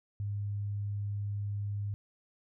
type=tone; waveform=sine; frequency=102 Hz; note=G#2; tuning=31 cents flat; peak=-32 dBFS; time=0.2-1.94 s; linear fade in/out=0 ms; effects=none